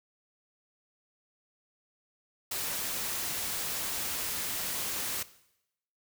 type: noise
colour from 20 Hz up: white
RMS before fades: -34 dBFS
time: 2.51-5.23 s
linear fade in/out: 5 ms
effects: noise-tail reverb RT60 0.8 s tail -17 dB re dry